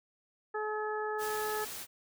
harmonic tone, 427.2 Hz, G#4, 49 cents sharp, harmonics 1 / 2 / 3 / 4, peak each -35 / -38 / -40 / -41 dBFS, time 0.54-1.65 s, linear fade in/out 10 ms
white noise, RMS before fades -42 dBFS, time 1.18-1.87 s, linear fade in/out 50 ms
effects none

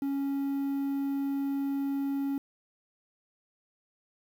triangle tone with quantisation, 277.2 Hz, C#4, in tune, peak -26 dBFS, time 0.02-2.38 s, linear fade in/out 2 ms, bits 9, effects none

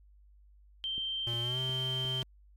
sine tone, 3136 Hz, G7, in tune, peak -32 dBFS, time 0.84-2.22 s, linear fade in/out 0 ms
click train, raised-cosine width 3 ms, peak -35 dBFS, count 4, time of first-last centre 0.98-2.051 s, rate 2.8 Hz
square tone with pitch glide, 118.2 to 129.64 Hz, A#2 to C3, +24 to -16 cents, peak -36 dBFS, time 1.27-2.23 s, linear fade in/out 0 ms, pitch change +160 cents, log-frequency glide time 1.41-1.59 s
effects added 50 Hz sine -56 dBFS peak until 2.56 s + MP3 64 kbps

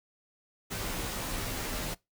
pink noise with comb filter, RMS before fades -35 dBFS, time 0.7-1.95 s, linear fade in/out 20 ms, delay 14 ms, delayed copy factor -0.6, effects noise-tail reverb RT60 0.2 s tail -22 dB re dry

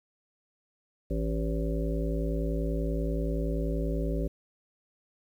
harmonic tone with a mistuned harmonic, 55 Hz, A1, in tune, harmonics 1 / 3 / 5 / 7 / 9 / 10, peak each -29 / -34 / -36 / -37 / -39 / -39 dBFS, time 1.1-4.28 s, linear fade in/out 10 ms, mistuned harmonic 10, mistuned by +48 cents, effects 10-bit

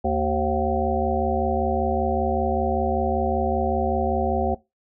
harmonic tone with a mistuned harmonic, 76.4 Hz, D#2, 31 cents flat, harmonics 1 / 3 / 5 / 7 / 9 / 10, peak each -27 / -27 / -27 / -27 / -27 / -27 dBFS, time 0.04-4.55 s, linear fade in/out 10 ms, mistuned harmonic 9, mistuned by +28 cents, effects noise-tail reverb RT60 0.2 s tail -19 dB re dry

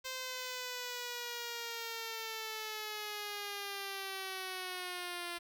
5% pulse linear sweep, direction down, 520 to 344.1 Hz, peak -28 dBFS, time 0.04-5.39 s, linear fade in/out 20 ms, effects 10-bit

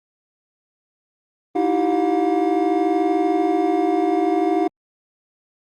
triangle tone cluster, 312.5 / 333 / 386 / 716 Hz, D#4 / E4 / G4 / F5, +8 / +18 / -27 / +43 cents, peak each -20 dBFS, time 1.55-4.68 s, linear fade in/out 10 ms, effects Opus 24 kbps

